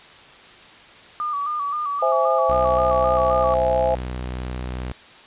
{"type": "tone with vibrato", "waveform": "sine", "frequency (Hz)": 1174.7, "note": "D6", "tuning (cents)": 0, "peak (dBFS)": -22, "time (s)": [1.2, 3.54], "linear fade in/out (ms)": 0, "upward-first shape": "square", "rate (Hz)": 3.8, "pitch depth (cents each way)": 51}
{"type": "chord", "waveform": "sine", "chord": "C augmented", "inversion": "none", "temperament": "equal", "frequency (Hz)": [523.3, 659.3, 830.6], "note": ["C5", "E5", "G#5"], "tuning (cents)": [0, 0, 0], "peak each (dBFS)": [-20, -21, -23], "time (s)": [2.02, 3.95], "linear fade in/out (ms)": 5}
{"type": "tone", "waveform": "sawtooth", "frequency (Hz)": 62.5, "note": "B1", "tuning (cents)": 21, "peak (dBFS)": -23, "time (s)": [2.49, 4.92], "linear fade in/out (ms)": 0}
{"effects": ["white hiss -45 dBFS RMS until 5.26 s", "resampled to 8000 Hz"]}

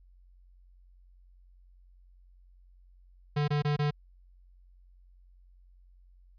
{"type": "tone bursts", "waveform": "square", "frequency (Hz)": 147.1, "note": "D3", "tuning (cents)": 3, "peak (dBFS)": -26, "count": 4, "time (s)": [3.36, 3.909], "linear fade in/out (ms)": 10, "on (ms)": 120, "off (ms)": 23, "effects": ["added 45 Hz sine -55 dBFS peak until 6.38 s", "resampled to 11025 Hz"]}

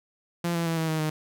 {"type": "tone with pitch steps", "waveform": "sawtooth", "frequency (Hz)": [171.7, 168.17, 164.71, 161.32, 158, 154.74], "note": ["F3", "E3", "E3", "E3", "D#3", "D#3"], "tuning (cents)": [-29, 35, -1, -37, 27, -9], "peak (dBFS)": -21, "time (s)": [0.44, 1.1], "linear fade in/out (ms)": 5, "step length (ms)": 110, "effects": []}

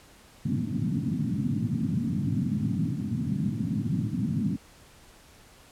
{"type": "band-pass noise", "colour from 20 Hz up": "white", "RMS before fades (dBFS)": -28, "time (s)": [0.45, 4.57], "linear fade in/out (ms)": 10, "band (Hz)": [100, 260], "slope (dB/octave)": 48, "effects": ["pink hiss -54 dBFS RMS until 5.71 s", "low-pass 12000 Hz 12 dB/octave"]}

